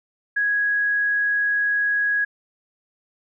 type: tone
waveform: sine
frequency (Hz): 1661.2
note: G#6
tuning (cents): 0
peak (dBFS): -18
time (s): 0.36-2.25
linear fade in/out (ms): 10
effects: none